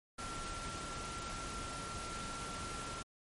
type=tone in noise; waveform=sine; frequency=1364 Hz; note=F6; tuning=41 cents flat; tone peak=-45 dBFS; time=0.18-3.03 s; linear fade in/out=10 ms; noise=pink; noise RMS=-44 dBFS; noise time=0.18-3.03 s; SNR=-4 dB; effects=MP3 48 kbps